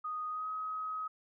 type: tone with pitch glide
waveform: sine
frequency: 1242 to 1267.4 Hz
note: D#6 to D#6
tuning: -3 to +32 cents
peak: -35 dBFS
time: 0.04-1.08 s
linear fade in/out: 10 ms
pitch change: +35 cents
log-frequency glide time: 0.3-0.48 s
effects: none